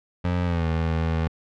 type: tone with pitch glide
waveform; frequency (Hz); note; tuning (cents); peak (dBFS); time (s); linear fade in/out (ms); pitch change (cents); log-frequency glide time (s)
25% pulse; 88.8 to 81.43; F2 to E2; +29 to -21; -18; 0.24-1.28; 10; -150; 0.44-0.66
effects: low-pass 3000 Hz 12 dB/octave